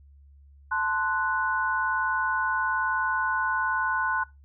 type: chord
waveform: sine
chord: F# diminished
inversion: first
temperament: equal with one note detuned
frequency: 880 / 1041.1 / 1480 Hz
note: A5 / C6 / F#6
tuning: 0 / -9 / 0 cents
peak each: -31 / -29 / -26 dBFS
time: 0.71-4.24 s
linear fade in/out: 10 ms
effects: noise-tail reverb RT60 0.2 s tail -19 dB re dry + added 70 Hz sine -50 dBFS peak until 4.44 s